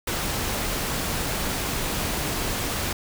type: noise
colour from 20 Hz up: pink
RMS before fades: -27 dBFS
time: 0.07-2.93 s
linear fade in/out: 5 ms
effects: none